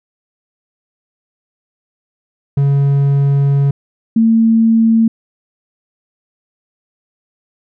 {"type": "tone pair in turn", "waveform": ["triangle", "sine"], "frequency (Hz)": [140, 225.7], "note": ["C#3", "A3"], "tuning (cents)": [18, 44], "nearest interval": "minor sixth", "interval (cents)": 826, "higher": "second", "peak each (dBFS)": -7, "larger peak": "neither", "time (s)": [[2.57, 3.71], [4.16, 5.08]], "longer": "first", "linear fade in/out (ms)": 5, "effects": []}